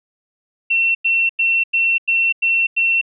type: tone bursts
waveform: sine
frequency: 2708 Hz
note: E7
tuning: 46 cents sharp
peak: -13 dBFS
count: 7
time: 0.7-3.014 s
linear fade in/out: 10 ms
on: 250 ms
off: 94 ms
effects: none